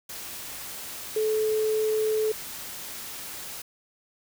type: tone in noise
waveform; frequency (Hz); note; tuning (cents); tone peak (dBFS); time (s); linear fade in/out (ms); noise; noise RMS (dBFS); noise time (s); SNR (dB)
sine; 433.7; A4; -25; -22; 1.16-2.32; 5; white; -38; 0.09-3.62; +13
effects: none